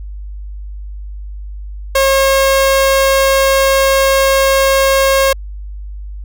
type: tone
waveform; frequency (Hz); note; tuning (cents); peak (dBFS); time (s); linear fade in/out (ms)
sawtooth; 541; C#5; -42; -5; 1.95-5.33; 5
effects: added 50 Hz sine -24 dBFS peak until 6.24 s